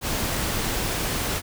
pink noise, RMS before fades -26 dBFS, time 0.01-1.42 s, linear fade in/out 50 ms, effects none

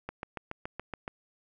click train, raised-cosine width 0.5 ms, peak -21 dBFS, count 8, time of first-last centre 0.09-1.079 s, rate 7.08 Hz, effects none

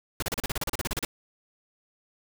pink noise bursts, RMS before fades -29 dBFS, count 15, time 0.2-1.05 s, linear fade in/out 2 ms, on 24 ms, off 35 ms, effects none

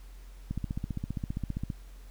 click train, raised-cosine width 5 ms, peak -20 dBFS, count 19, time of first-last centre 0.51-1.702 s, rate 15.1 Hz, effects added 44 Hz sine -45 dBFS peak until 2.1 s + pink hiss -60 dBFS RMS until 2.1 s

